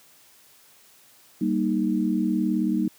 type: chord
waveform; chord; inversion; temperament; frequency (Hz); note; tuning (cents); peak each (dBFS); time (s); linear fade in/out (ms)
sine; Eb major; first; just; 194.45 / 233.3 / 311.1; G3 / Bb3 / Eb4; -14 / +2 / 0; -25; 1.41-2.88; 5
effects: white hiss -55 dBFS RMS until 2.98 s + high-pass 100 Hz 12 dB/octave